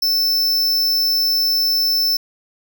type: tone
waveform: square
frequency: 5300 Hz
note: E8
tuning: 9 cents sharp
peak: -15 dBFS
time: 0.02-2.17 s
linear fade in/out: 5 ms
effects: none